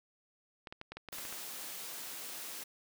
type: clicks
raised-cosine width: 0.3 ms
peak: -28 dBFS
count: 10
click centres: 0.672 / 0.725 / 0.814 / 0.92 / 0.97 / 1.087 / 1.128 / 1.185 / 1.252 / 1.326 s
type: high-pass noise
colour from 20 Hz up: white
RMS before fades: -44 dBFS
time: 1.12-2.64 s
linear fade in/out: 10 ms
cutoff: 190 Hz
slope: 12 dB/octave
effects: none